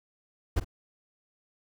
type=noise with echo; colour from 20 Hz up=brown; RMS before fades=-24 dBFS; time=0.56-0.6 s; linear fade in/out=10 ms; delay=46 ms; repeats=1; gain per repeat=-15 dB; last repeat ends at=0.646 s; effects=none